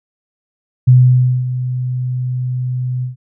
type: tone with ADSR envelope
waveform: sine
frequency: 126.2 Hz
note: B2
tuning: 38 cents sharp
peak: -3 dBFS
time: 0.87-3.16 s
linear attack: 13 ms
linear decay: 560 ms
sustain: -13 dB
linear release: 130 ms
effects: none